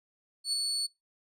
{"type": "tone with ADSR envelope", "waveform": "35% pulse", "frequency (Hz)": 4435, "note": "C#8", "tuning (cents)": 0, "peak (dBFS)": -24, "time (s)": [0.44, 0.87], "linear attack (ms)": 90, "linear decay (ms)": 6, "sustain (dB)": -3, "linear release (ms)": 14, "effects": ["noise-tail reverb RT60 0.2 s tail -23 dB re dry", "resampled to 32000 Hz"]}